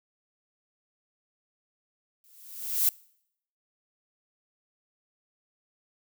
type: noise with exponential growth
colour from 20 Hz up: violet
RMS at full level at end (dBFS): -21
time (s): 2.24-2.89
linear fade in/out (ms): 1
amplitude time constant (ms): 140
effects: noise-tail reverb RT60 0.7 s tail -24 dB re dry